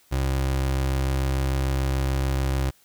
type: tone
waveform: 30% pulse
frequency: 66.8 Hz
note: C2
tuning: 36 cents sharp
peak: -19 dBFS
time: 0.11-2.71 s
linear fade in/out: 20 ms
effects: white hiss -59 dBFS RMS until 2.84 s